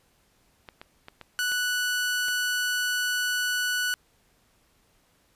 clicks, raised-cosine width 0.3 ms, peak -25 dBFS, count 6, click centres 0.688 / 0.815 / 1.084 / 1.213 / 1.519 / 2.284 s
sawtooth tone, 1480 Hz, F#6, in tune, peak -21 dBFS, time 1.39-3.94 s, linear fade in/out 0 ms
effects pink hiss -65 dBFS RMS until 5.35 s + resampled to 32000 Hz

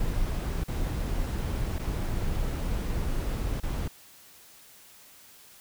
brown noise with dropouts, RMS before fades -29 dBFS, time 0-3.88 s, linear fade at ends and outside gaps 5 ms, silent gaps 0.639-0.68 / 1.785-1.793 / 3.601-3.632 s, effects white hiss -53 dBFS RMS until 5.6 s

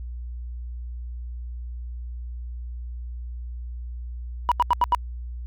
sine tone bursts, 972 Hz, B5, 28 cents flat, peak -13 dBFS, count 5, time 4.49-4.948 s, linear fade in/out 0 ms, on 26 ms, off 82 ms, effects tanh soft clip ceiling -13 dBFS + added 60 Hz sine -31 dBFS peak until 5.46 s

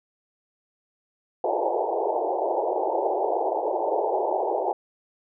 white band-pass noise, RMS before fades -25 dBFS, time 1.44-4.73 s, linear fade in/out 2 ms, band 340 to 900 Hz, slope 96 dB/octave, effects none

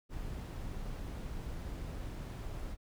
brown noise, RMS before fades -41 dBFS, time 0.09-2.77 s, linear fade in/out 50 ms, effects none

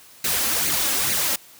white noise with flanger, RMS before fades -22 dBFS, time 0.24-1.36 s, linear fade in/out 5 ms, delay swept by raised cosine 0.45 to 3.75 ms, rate 2.3 Hz, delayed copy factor +0.6, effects white hiss -48 dBFS RMS until 1.59 s + high-pass 60 Hz 12 dB/octave

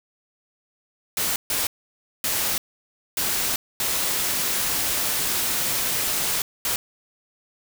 white noise bursts at uneven times, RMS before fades -24 dBFS, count 6, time 1.17-1.36 / 1.5-1.67 / 2.24-2.58 / 3.17-3.56 / 3.8-6.42 / 6.65-6.76 s, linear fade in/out 2 ms, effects none

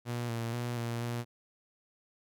sawtooth tone with pitch steps, 119.9 / 115.8 / 120.6 / 117.4 / 119.2 Hz, A#2 / A#2 / B2 / A#2 / A#2, +49 / -11 / -41 / +13 / +39 cents, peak -29 dBFS, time 0.05-1.25 s, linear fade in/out 50 ms, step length 240 ms, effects none

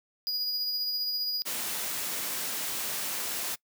square tone with tremolo, 4900 Hz, D#8, 27 cents flat, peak -28 dBFS, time 0.27-1.42 s, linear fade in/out 0 ms, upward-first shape sine, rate 15 Hz, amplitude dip 30%
white noise, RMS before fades -33 dBFS, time 1.45-3.56 s, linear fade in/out 20 ms
effects noise-tail reverb RT60 0.1 s tail -23 dB re dry + high-pass 150 Hz 12 dB/octave

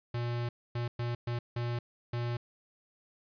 square tone bursts at uneven times, 119.6 Hz, A#2, 45 cents sharp, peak -32 dBFS, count 6, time 0.14-0.49 / 0.75-0.88 / 0.99-1.15 / 1.27-1.39 / 1.56-1.79 / 2.13-2.37 s, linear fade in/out 5 ms, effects resampled to 11025 Hz + 11-bit

